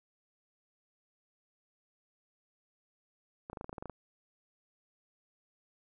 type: clicks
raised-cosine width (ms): 1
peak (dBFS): -27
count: 11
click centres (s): 3.499 / 3.531 / 3.572 / 3.611 / 3.644 / 3.694 / 3.729 / 3.782 / 3.825 / 3.857 / 3.897
effects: none